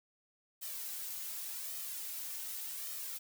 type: noise with flanger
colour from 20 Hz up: blue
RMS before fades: -42 dBFS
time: 0.61-3.19 s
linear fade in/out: 20 ms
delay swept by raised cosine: 1.6 to 3.4 ms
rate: 0.87 Hz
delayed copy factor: +0.65
effects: none